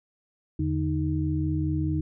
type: tone cluster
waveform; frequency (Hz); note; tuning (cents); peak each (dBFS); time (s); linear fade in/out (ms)
sine; 82.9 / 147.7 / 310.7; E2 / D3 / D#4; +10 / +10 / -2; -28; 0.59-2.01; 5
effects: none